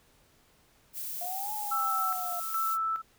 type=noise; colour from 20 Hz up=violet; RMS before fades=-37 dBFS; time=0.93-2.78 s; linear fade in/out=50 ms
type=linear two-way sweep; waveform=sine; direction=up then down; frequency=693 to 850 to 696 Hz; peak=-35 dBFS; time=1.21-2.4 s; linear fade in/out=5 ms; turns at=1.53 s
type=tone with tremolo; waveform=sine; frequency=1318.5 Hz; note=E6; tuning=in tune; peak=-27 dBFS; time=1.71-3.02 s; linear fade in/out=10 ms; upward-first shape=square; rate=1.2 Hz; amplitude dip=65%
effects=pink hiss -64 dBFS RMS until 3.18 s